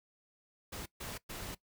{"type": "noise bursts at uneven times", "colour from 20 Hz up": "pink", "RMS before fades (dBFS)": -43, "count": 3, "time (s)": [[0.72, 0.86], [1, 1.18], [1.29, 1.55]], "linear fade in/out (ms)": 10, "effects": ["noise-tail reverb RT60 0.1 s tail -19 dB re dry"]}